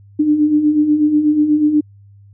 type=beating tone pair; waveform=sine; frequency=293.7 / 301.9 Hz; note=D4 / D4; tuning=0 / +48 cents; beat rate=8.2 Hz; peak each=-19 / -11 dBFS; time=0.19-1.81 s; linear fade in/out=10 ms; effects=added 100 Hz sine -41 dBFS peak until 2.33 s